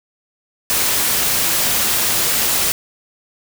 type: noise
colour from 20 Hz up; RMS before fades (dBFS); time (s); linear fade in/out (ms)
white; -17; 0.7-2.72; 0
effects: none